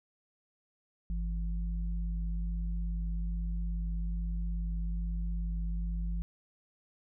sine tone pair together, 51.19 / 170 Hz, G#1 / F3, -24 / -46 cents, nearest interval octave + major sixth, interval 2078 cents, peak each -31 / -40 dBFS, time 1.1-6.22 s, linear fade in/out 0 ms, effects none

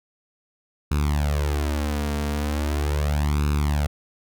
sawtooth tone with flanger, 73.42 Hz, D2, in tune, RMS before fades -23 dBFS, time 0.91-3.87 s, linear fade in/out 5 ms, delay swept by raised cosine 0.77 to 4.37 ms, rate 0.39 Hz, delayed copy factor +1, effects none

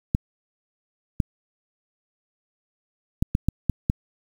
clicks, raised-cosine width 5 ms, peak -7 dBFS, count 7, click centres 0.149 / 1.202 / 3.225 / 3.351 / 3.486 / 3.697 / 3.899 s, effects 7-bit

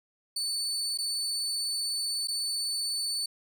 30% pulse tone with dropouts, 4492 Hz, C#8, 22 cents sharp, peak -26 dBFS, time 0.36-3.26 s, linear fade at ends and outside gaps 5 ms, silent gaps 0.976-0.985 / 2.274-2.282 s, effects none

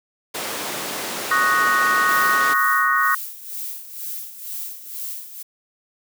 pink high-pass noise, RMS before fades -28 dBFS, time 0.34-2.54 s, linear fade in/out 10 ms, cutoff 320 Hz, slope 12 dB/octave
sine chord, D# minor seventh, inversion third, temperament equal, 1108.7 / 1244.5 / 1480 / 1864.7 Hz, C#6 / D#6 / F#6 / A#6, 0 / 0 / 0 / 0 cents, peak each -21 dBFS, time 1.31-3.15 s, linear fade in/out 5 ms
violet noise with tremolo, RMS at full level -29 dBFS, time 2.08-5.43 s, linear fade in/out 10 ms, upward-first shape sine, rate 2.1 Hz, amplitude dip 70%
effects none

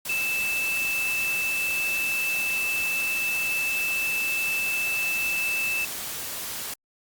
sine tone in noise, 2637 Hz, E7, in tune, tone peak -24 dBFS, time 0.09-5.85 s, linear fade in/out 5 ms, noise white, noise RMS -33 dBFS, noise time 0.05-6.74 s, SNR +6 dB, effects Opus 48 kbps

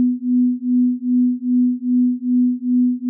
sine beating tone pair, 246.9 / 249.4 Hz, B3 / B3, 0 / +17 cents, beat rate 2.5 Hz, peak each -17 dBFS, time 0-3.09 s, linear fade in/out 0 ms, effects none

